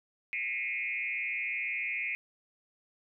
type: tone with frequency modulation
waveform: sine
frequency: 2294 Hz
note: D7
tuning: 41 cents flat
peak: -31 dBFS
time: 0.33-2.15 s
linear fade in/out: 0 ms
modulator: 126 Hz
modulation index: 2
effects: none